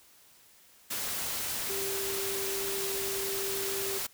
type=tone in noise; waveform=sine; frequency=392 Hz; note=G4; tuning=in tune; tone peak=-35 dBFS; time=1.69-3.99 s; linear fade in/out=10 ms; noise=white; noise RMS=-34 dBFS; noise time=0.9-4.07 s; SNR=-4 dB; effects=white hiss -59 dBFS RMS until 4.13 s